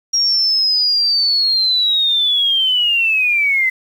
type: linear sweep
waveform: sine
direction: down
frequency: 5630 to 2028 Hz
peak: -12 dBFS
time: 0.13-3.7 s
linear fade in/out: 10 ms
effects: 7-bit